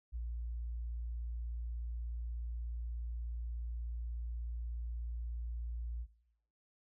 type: tone with ADSR envelope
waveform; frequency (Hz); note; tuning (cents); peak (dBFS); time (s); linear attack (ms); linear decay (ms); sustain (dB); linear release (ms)
sine; 58.3; A#1; +1; -35; 0.12-6.07; 38; 21; -2; 58
effects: noise-tail reverb RT60 0.8 s tail -17 dB re dry + tanh soft clip ceiling -33 dBFS